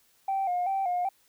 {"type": "tone with vibrato", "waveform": "sine", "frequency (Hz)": 745, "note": "F#5", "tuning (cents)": 12, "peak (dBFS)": -24, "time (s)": [0.28, 1.09], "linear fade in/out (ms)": 5, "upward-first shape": "square", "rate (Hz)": 2.6, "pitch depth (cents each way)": 74, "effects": ["tanh soft clip ceiling -22 dBFS", "white hiss -65 dBFS RMS until 1.28 s"]}